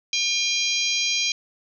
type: harmonic tone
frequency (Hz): 804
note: G5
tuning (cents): +44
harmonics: 3 / 4 / 5 / 6 / 7 / 8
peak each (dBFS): -26 / -27 / -28 / -29 / -29 / -30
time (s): 0.13-1.32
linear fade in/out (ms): 2
effects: none